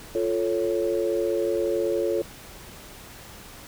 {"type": "chord", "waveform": "sine", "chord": "F augmented", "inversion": "none", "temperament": "equal", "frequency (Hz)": [349.2, 440, 554.4], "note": ["F4", "A4", "C#5"], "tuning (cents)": [0, 0, 0], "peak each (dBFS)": [-26, -26, -27], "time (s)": [0.15, 2.22], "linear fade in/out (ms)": 2, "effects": ["pink hiss -44 dBFS RMS until 3.67 s"]}